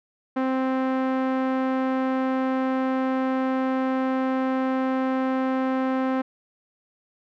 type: tone with low-pass filter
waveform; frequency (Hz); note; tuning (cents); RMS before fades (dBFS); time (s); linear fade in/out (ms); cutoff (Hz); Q
sawtooth; 261.6; C4; 0; -24; 0.36-6.22; 10; 1500; 0.89
effects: none